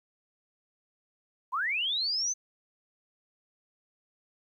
sine linear sweep, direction up, 932.3 to 6272 Hz, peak -27 dBFS, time 1.52-2.34 s, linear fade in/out 20 ms, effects 11-bit

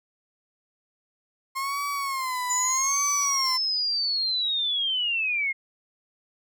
35% pulse tone with vibrato, 1064 Hz, C6, 29 cents sharp, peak -25 dBFS, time 1.55-3.58 s, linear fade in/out 20 ms, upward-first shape sine, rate 0.8 Hz, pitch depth 120 cents each way
sine linear sweep, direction down, 7050 to 2107 Hz, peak -23 dBFS, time 2.49-5.53 s, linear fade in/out 20 ms
effects none

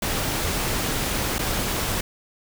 pink noise with dropouts, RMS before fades -25 dBFS, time 0.02-2.01 s, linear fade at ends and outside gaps 5 ms, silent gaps 1.384-1.39 s, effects none

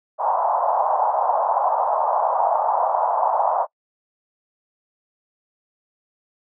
white band-pass noise, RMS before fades -20 dBFS, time 0.18-3.67 s, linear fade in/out 50 ms, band 630 to 980 Hz, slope 48 dB/octave, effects noise-tail reverb RT60 0.1 s tail -24 dB re dry

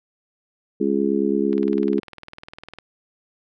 harmonic tone, 69 Hz, C#2, 7 cents flat, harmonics 3 / 4 / 5 / 6, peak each -23 / -23 / -23 / -23 dBFS, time 0.8-2 s, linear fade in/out 10 ms
click train, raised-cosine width 0.3 ms, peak -22 dBFS, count 26, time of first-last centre 1.53-2.786 s, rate 19.9 Hz
effects none

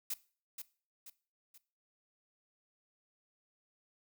blue noise with echo, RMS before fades -37 dBFS, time 0.1-0.14 s, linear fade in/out 5 ms, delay 480 ms, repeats 3, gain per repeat -7 dB, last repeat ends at 1.58 s, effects noise-tail reverb RT60 0.4 s tail -19 dB re dry

